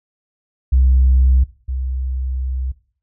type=tone pair in turn; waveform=sine; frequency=64.6 / 64.6 Hz; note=C2 / C2; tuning=-21 / -21 cents; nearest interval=unison; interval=0 cents; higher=neither; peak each=-8 / -19 dBFS; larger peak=first; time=0.72-1.44 / 1.68-2.72 s; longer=second; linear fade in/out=10 ms; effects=noise-tail reverb RT60 0.5 s tail -19 dB re dry + tanh soft clip ceiling -6 dBFS